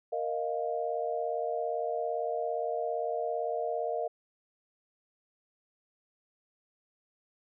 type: chord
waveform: sine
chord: Bb suspended fourth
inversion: none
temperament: just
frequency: 466.2 / 621.6 / 699.2 Hz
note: Bb4 / Eb5 / F5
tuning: 0 / -2 / +2 cents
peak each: -34 dBFS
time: 0.12-4.08 s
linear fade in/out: 10 ms
effects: none